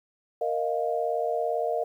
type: chord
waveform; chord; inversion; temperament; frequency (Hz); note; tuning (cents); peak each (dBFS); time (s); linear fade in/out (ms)
sine; Bb suspended fourth; none; just; 466.2 / 621.6 / 699.2; Bb4 / Eb5 / F5; 0 / -2 / +2; -29; 0.41-1.84; 5
effects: 10-bit